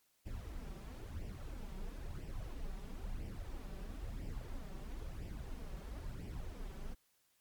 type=noise with flanger; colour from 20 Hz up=brown; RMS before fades=-44 dBFS; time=0.25-6.95 s; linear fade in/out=20 ms; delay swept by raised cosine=0.37 to 5.27 ms; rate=1 Hz; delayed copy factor=+0.65; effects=white hiss -75 dBFS RMS until 7.4 s + MP3 96 kbps